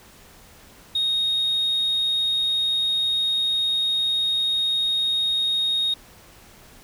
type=tone; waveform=sine; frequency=3729 Hz; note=A#7; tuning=in tune; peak=-18 dBFS; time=0.95-5.94 s; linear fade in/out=5 ms; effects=tanh soft clip ceiling -17 dBFS + pink hiss -49 dBFS RMS until 6.83 s